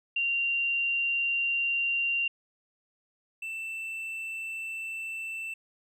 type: tone pair in turn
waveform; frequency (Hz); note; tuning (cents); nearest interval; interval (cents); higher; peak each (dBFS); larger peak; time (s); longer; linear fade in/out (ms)
sine / triangle; 2769 / 2666; F7 / E7; -15 / +19; minor second; 66; first; -25 / -32; first; 0.16-2.28 / 3.42-5.54; neither; 5
effects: none